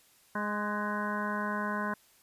harmonic tone with a mistuned harmonic, 207.7 Hz, G#3, in tune, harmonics 1 / 2 / 3 / 4 / 5 / 6 / 7 / 8 / 9, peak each -35 / -43 / -40 / -45 / -35 / -48 / -37 / -43 / -46 dBFS, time 0.35-1.94 s, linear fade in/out 5 ms, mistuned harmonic 7, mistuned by +46 cents, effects white hiss -63 dBFS RMS until 2.22 s + resampled to 32000 Hz

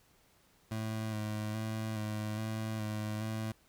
25% pulse tone with vibrato, 108.5 Hz, A2, 24 cents flat, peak -31 dBFS, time 0.71-3.52 s, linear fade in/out 5 ms, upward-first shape square, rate 1.2 Hz, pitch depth 24 cents each way, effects pink hiss -67 dBFS RMS until 3.68 s

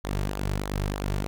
sawtooth tone with flanger, 49.47 Hz, G1, 17 cents sharp, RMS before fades -29 dBFS, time 0.04-1.27 s, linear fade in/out 0 ms, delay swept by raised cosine 0.36 to 4.06 ms, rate 3.2 Hz, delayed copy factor -0.55, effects none

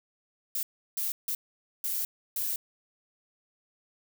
violet noise bursts at uneven times, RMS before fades -31 dBFS, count 5, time 0.55-0.63 / 0.97-1.12 / 1.28-1.35 / 1.84-2.05 / 2.36-2.56 s, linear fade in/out 2 ms, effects none

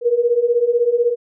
sine beating tone pair, 466.2 / 482.2 Hz, A#4 / B4, 0 / -41 cents, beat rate 16 Hz, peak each -18 / -15 dBFS, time 0.01-1.16 s, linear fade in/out 50 ms, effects none

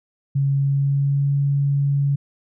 sine tone with pitch glide, 138.59 to 140.77 Hz, C#3 to C#3, 0 to +27 cents, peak -16 dBFS, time 0.35-2.16 s, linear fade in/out 10 ms, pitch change +27 cents, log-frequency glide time 0.54-1.33 s, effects none

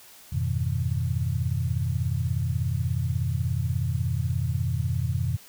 sine chord, F half-diminished seventh, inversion none, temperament equal with one note detuned, 87.31 / 103.83 / 123.9 / 155.56 Hz, F2 / Ab2 / Cb3 / Eb3, 0 / 0 / +6 / 0 cents, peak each -28 / -31 / -27 / -32 dBFS, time 0.32-5.37 s, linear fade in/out 10 ms, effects white hiss -50 dBFS RMS until 5.48 s

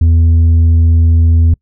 sine tone with tanh clipping, 82.41 Hz, E2, in tune, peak -6 dBFS, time 0.01-1.54 s, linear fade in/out 5 ms, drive 4 dB, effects noise-tail reverb RT60 0.1 s tail -26 dB re dry

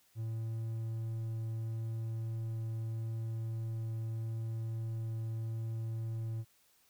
triangle tone, 112.6 Hz, A2, 40 cents sharp, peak -33 dBFS, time 0.15-6.45 s, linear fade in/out 50 ms, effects white hiss -69 dBFS RMS until 6.89 s

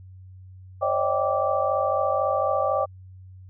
sine tone cluster, 535 / 579 / 633 / 783 / 1165 Hz, C5 / D5 / D#5 / G5 / D6, +38 / -25 / +30 / -2 / -14 cents, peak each -27 dBFS, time 0.81-2.86 s, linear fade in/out 20 ms, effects added 93 Hz sine -42 dBFS peak until 3.49 s

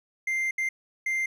triangle tone bursts at uneven times, 2093 Hz, C7, in tune, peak -23 dBFS, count 3, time 0.27-0.51 / 0.58-0.69 / 1.06-1.26 s, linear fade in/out 5 ms, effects none

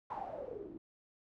white noise with low-pass filter sweep, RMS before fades -44 dBFS, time 0.1-0.78 s, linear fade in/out 5 ms, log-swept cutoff 960 to 300 Hz, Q 8.2, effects none

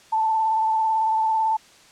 sine tone with vibrato, 882 Hz, A5, 4 cents sharp, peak -18 dBFS, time 0.12-1.57 s, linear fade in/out 10 ms, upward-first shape sine, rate 18 Hz, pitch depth 25 cents each way, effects white hiss -51 dBFS RMS until 1.91 s + low-pass 7000 Hz 12 dB/octave

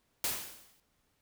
white noise with exponential decay, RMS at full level -30 dBFS, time 0.24-0.8 s, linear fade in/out 1 ms, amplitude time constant 120 ms, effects pink hiss -75 dBFS RMS until 1.21 s

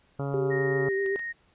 harmonic tone, 139.6 Hz, C#3, 13 cents sharp, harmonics 1 / 2 / 3 / 4 / 5 / 6 / 7 / 8 / 9 / 10, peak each -30 / -37 / -36 / -38 / -41 / -45 / -47 / -49 / -46 / -48 dBFS, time 0.19-0.89 s, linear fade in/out 5 ms
sine tone with vibrato, 392 Hz, G4, in tune, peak -25 dBFS, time 0.34-1.16 s, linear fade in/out 0 ms, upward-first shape sine, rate 7.8 Hz, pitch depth 25 cents each way
sine tone, 1863 Hz, A#6, 2 cents flat, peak -31 dBFS, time 0.5-1.33 s, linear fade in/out 20 ms
clicks, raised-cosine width 0.3 ms, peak -30 dBFS, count 2, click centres 1.062 / 1.194 s
effects pink hiss -64 dBFS RMS until 1.54 s + resampled to 8000 Hz

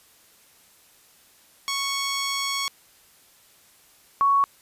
10% pulse / sine tone pair in turn, 1108 / 1113.6 Hz, C#6 / C#6, -1 / +8 cents, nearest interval unison, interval 9 cents, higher second, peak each -16 dBFS, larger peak neither, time 1.68-2.68 / 4.21-4.44 s, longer first, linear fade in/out 0 ms, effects white hiss -56 dBFS RMS until 4.61 s + resampled to 32000 Hz

